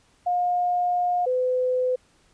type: tone pair in turn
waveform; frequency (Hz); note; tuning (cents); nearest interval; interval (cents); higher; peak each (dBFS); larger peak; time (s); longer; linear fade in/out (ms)
sine; 713 / 506.1; F5 / B4; +36 / +42; tritone; 594; first; -20; neither; 0.26-1.26 / 1.26-1.96; first; 10
effects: pink hiss -61 dBFS RMS until 2.33 s + resampled to 22050 Hz